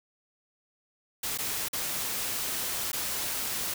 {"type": "noise with dropouts", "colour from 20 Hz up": "white", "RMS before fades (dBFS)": -32, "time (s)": [1.23, 3.74], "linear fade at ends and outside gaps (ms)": 5, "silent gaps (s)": [[1.376, 1.385], [1.685, 1.73], [2.918, 2.93]], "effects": []}